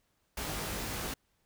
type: noise with comb filter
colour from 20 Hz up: pink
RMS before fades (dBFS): -37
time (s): 0.37-1.14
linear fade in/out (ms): 5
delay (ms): 19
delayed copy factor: +0.95
effects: pink hiss -75 dBFS RMS until 1.45 s